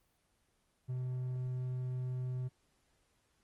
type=tone; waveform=triangle; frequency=126.9 Hz; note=B2; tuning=47 cents sharp; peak=-33 dBFS; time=0.88-2.49 s; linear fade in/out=20 ms; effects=pink hiss -75 dBFS RMS until 3.43 s + Opus 24 kbps